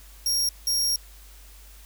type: tone bursts at uneven times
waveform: sawtooth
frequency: 5588 Hz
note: F8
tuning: in tune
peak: -19 dBFS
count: 2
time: 0.26-0.49 / 0.67-0.96 s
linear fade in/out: 2 ms
effects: added 50 Hz sine -46 dBFS peak until 1.85 s + white hiss -52 dBFS RMS until 1.85 s